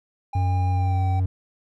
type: tone with pitch glide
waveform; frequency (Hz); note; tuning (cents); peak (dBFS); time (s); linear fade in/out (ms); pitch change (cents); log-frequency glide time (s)
triangle; 806 to 770.5; G5 to G5; +48 to -30; -27; 0.33-1.2; 5; -78; 0.7-1.04
type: tone with vibrato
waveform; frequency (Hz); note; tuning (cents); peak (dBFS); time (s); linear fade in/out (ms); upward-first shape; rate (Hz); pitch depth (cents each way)
triangle; 92.6; F#2; +2; -17; 0.35-1.26; 5; triangle; 6.2; 11
effects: none